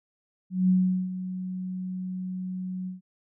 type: tone with ADSR envelope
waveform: sine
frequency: 184.6 Hz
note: F#3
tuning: 4 cents flat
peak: -17 dBFS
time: 0.5-3.01 s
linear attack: 190 ms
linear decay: 400 ms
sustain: -13 dB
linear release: 140 ms
effects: none